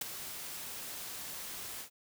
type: noise with ADSR envelope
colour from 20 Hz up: white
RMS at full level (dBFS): -32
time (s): 0.01-1.9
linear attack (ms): 6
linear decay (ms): 12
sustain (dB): -11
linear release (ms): 100
effects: none